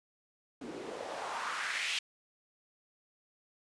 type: noise with band-pass filter sweep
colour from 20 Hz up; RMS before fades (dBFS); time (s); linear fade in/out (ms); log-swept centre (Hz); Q
white; -38; 0.61-1.99; 5; 260 to 3000; 2.6
effects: resampled to 22050 Hz